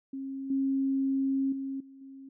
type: tone with level steps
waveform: sine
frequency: 270.1 Hz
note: C#4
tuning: 45 cents flat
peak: -34 / -25 / -32 / -48 / -44 dBFS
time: 0.13-2.29 s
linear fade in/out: 5 ms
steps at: 0.5 / 1.52 / 1.8 / 2.01 s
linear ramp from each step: 5 ms
effects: none